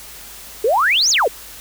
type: exponential two-way sweep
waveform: sine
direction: up then down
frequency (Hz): 405.2 to 7000 to 405.2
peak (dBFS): -12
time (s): 0.64-1.28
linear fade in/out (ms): 5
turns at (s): 1.1
effects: added 50 Hz sine -47 dBFS peak until 1.6 s + white hiss -37 dBFS RMS until 1.6 s